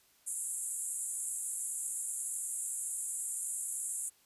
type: band-pass noise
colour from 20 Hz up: white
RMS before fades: -38 dBFS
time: 0.26-4.1 s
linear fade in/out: 20 ms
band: 7200 to 11000 Hz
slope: 96 dB/octave
effects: white hiss -67 dBFS RMS until 4.25 s + resampled to 32000 Hz